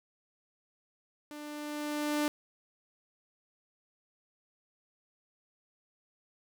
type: tone with level ramp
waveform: sawtooth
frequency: 297 Hz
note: D4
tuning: 20 cents sharp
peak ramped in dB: -39 to -23 dBFS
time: 1.31-2.28 s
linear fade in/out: 0 ms
effects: none